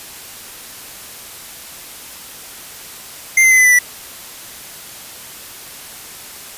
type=tone with pitch steps; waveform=square; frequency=2093 / 2067 / 2040 / 2015 / 1989.3 / 1964.2 Hz; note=C7 / C7 / C7 / B6 / B6 / B6; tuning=0 / -22 / -44 / +34 / +12 / -10 cents; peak=-8 dBFS; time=3.37-3.79 s; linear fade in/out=5 ms; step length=70 ms; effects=white hiss -34 dBFS RMS until 6.57 s + resampled to 32000 Hz